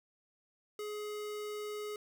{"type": "tone", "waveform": "square", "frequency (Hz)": 420, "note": "G#4", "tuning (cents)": 19, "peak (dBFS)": -39, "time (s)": [0.79, 1.96], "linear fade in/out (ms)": 2, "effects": []}